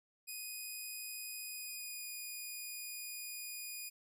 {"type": "tone with pitch glide", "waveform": "5% pulse", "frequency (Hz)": [2489, 2460], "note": ["D#7", "D#7"], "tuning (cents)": [0, -20], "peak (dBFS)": -34, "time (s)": [0.27, 3.9], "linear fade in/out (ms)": 20, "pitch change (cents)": -20, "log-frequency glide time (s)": [1.41, 2.08], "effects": []}